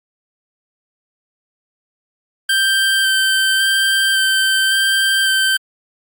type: tone with vibrato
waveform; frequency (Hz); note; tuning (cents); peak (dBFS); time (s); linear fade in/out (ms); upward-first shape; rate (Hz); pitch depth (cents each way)
25% pulse; 1563; G6; -6; -9; 2.49-5.57; 5; square; 0.9; 10
effects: Opus 32 kbps

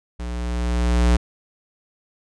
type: tone with level ramp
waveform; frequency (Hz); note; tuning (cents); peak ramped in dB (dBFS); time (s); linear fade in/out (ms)
square; 60; B1; -49; -28 to -13; 0.19-1.17; 10
effects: resampled to 22050 Hz

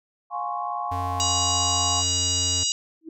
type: chord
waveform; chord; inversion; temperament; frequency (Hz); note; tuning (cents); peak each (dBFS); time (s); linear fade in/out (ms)
sine; Db major seventh; first; equal with one note detuned; 707 / 830.6 / 1046.5 / 1108.7; F5 / Ab5 / C6 / Db6; +21 / 0 / 0 / 0; -31 / -31 / -34 / -31; 0.3-2.04; 50
type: tone with vibrato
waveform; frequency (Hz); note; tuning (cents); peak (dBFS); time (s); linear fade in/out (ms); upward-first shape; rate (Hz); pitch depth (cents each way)
square; 90.5; F#2; -38; -30; 0.91-2.64; 10; triangle; 13; 10
type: harmonic tone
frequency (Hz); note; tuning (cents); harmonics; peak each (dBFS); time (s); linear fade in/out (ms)
959; A#5; +49; 3 / 4 / 5 / 6 / 7 / 8; -29 / -29 / -29 / -29 / -29 / -29; 1.2-2.72; 0
type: tone with exponential growth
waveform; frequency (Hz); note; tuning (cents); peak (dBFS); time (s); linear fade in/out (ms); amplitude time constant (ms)
sine; 321.7; E4; -42; -31; 3.01-3.09; 5; 16
effects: none

